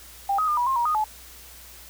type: tone with pitch steps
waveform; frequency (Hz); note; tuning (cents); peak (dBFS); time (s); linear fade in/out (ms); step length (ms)
sine; 795 / 1261 / 1207 / 971 / 1063 / 949 / 1237 / 859; G5 / D#6 / D6 / B5 / C6 / A#5 / D#6 / A5; +24 / +23 / +47 / -30 / +27 / +31 / -10 / -42; -20; 0.29-1.042; 5; 94
effects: added 60 Hz sine -50 dBFS peak until 1.89 s + white hiss -46 dBFS RMS until 1.89 s